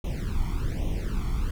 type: noise with flanger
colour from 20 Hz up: brown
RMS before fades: -27 dBFS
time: 0.04-1.51 s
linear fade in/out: 5 ms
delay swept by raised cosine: 0.32 to 0.93 ms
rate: 1.2 Hz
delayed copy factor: +0.95
effects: none